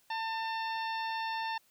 harmonic tone with a mistuned harmonic, 897 Hz, A5, 33 cents sharp, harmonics 1 / 2 / 3 / 4 / 5 / 6, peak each -34 / -40 / -44 / -46 / -48 / -50 dBFS, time 0.1-1.58 s, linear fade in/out 5 ms, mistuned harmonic 5, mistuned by -29 cents, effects white hiss -68 dBFS RMS until 1.7 s

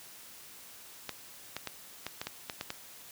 clicks, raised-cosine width 0.2 ms, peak -18 dBFS, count 9, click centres 1.093 / 1.566 / 1.673 / 2.066 / 2.215 / 2.27 / 2.498 / 2.611 / 2.704 s, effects white hiss -51 dBFS RMS until 3.11 s + high-pass 60 Hz 12 dB/octave

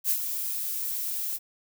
violet noise with ADSR envelope, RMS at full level -23 dBFS, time 0.04-1.39 s, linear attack 58 ms, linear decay 73 ms, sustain -8 dB, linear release 38 ms, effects none

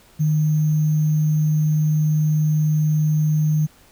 sine tone with sample-and-hold, 153.4 Hz, D#3, 24 cents flat, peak -15 dBFS, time 0.19-3.67 s, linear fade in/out 20 ms, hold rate 6300 Hz, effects pink hiss -52 dBFS RMS until 3.91 s

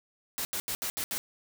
white noise bursts at uneven times, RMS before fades -33 dBFS, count 6, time 0.38-0.45 / 0.53-0.6 / 0.68-0.75 / 0.82-0.9 / 0.97-1.04 / 1.11-1.18 s, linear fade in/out 0 ms, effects none

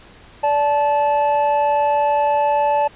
triangle tone pair together, 581 / 870.5 Hz, D5 / A5, -19 / -19 cents, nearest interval perfect fifth, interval 700 cents, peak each -17 / -14 dBFS, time 0.43-2.88 s, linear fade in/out 10 ms, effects pink hiss -45 dBFS RMS until 2.95 s + resampled to 8000 Hz

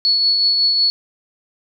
sine tone with tremolo, 4401 Hz, C#8, 13 cents flat, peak -11 dBFS, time 0.05-0.9 s, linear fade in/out 0 ms, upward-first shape triangle, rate 5.4 Hz, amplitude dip 35%, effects none

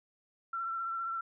sine tone with vibrato, 1351 Hz, E6, 42 cents sharp, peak -33 dBFS, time 0.53-1.21 s, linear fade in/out 5 ms, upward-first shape triangle, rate 15 Hz, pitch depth 32 cents each way, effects none

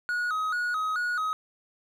triangle tone with vibrato, 1356 Hz, E6, 49 cents sharp, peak -24 dBFS, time 0.09-1.33 s, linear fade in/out 0 ms, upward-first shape square, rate 2.3 Hz, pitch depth 120 cents each way, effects none

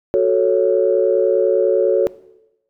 sine chord, F# minor, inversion none, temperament equal, 370 / 440 / 554.4 Hz, F#4 / A4 / C#5, 0 / 0 / 0 cents, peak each -16 dBFS, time 0.14-2.07 s, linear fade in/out 0 ms, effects noise-tail reverb RT60 0.9 s tail -19 dB re dry + tanh soft clip ceiling -2 dBFS

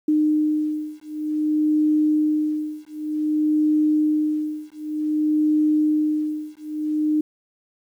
sine beating tone pair, 304.7 / 305.24 Hz, D#4 / D#4, -36 / -33 cents, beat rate 0.54 Hz, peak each -21 dBFS, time 0.08-7.21 s, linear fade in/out 5 ms, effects 9-bit

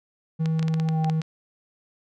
triangle tone with pitch glide, 160.2 to 158.82 Hz, E3 to D#3, -49 to +36 cents, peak -19 dBFS, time 0.39-1.22 s, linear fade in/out 20 ms, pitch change -15 cents, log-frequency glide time 0.9-0.97 s
clicks, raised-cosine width 0.2 ms, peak -17 dBFS, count 10, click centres 0.458 / 0.594 / 0.628 / 0.682 / 0.741 / 0.799 / 0.888 / 1.045 / 1.098 / 1.217 s
sine tone with exponential growth, 788 Hz, G5, 9 cents sharp, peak -25 dBFS, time 0.5-1.1 s, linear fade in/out 5 ms, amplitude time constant 130 ms
effects none

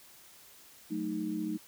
sine chord, D# diminished, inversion first, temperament equal, 185 / 220 / 311.1 Hz, F#3 / A3 / D#4, 0 / 0 / 0 cents, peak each -39 / -37 / -34 dBFS, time 0.9-1.58 s, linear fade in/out 20 ms, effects white hiss -56 dBFS RMS until 1.67 s

